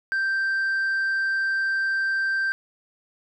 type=tone with tanh clipping; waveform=sine; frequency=1568 Hz; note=G6; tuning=in tune; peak=-22 dBFS; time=0.12-2.52 s; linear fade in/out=0 ms; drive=2 dB; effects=none